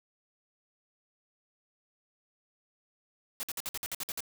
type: noise bursts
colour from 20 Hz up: white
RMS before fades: -36 dBFS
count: 10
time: 3.4-4.205 s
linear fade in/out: 0 ms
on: 31 ms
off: 55 ms
effects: none